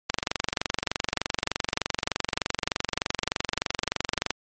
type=click train; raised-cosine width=0.2 ms; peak=-6 dBFS; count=99; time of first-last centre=0.1-4.306 s; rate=23.3 Hz; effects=MP3 32 kbps